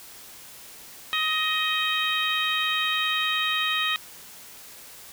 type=harmonic tone with a mistuned harmonic; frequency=629 Hz; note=D#5; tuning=19 cents sharp; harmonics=2 / 3 / 4 / 5 / 6; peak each=-29 / -29 / -29 / -29 / -29 dBFS; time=1.13-3.96 s; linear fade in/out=0 ms; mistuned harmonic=3; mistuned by=-16 cents; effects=white hiss -45 dBFS RMS until 5.12 s